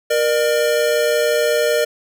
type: tone pair together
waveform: square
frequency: 471.2 / 602.2 Hz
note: A#4 / D5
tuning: +19 / +43 cents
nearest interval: major third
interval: 424 cents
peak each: -18 dBFS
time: 0.1-1.85 s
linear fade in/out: 10 ms
effects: none